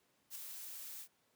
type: noise with ADSR envelope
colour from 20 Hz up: blue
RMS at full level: -44 dBFS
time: 0.3-1.08 s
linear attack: 53 ms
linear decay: 7 ms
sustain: -4 dB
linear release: 69 ms
effects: pink hiss -75 dBFS RMS until 1.35 s + high-pass 150 Hz 12 dB/octave